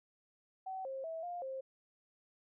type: tone with pitch steps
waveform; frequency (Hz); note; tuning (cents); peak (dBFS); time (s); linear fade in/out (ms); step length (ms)
sine; 759 / 534 / 651 / 704 / 530; F#5 / C5 / E5 / F5 / C5; +44 / +35 / -22 / +14 / +22; -39; 0.66-1.61; 10; 190
effects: none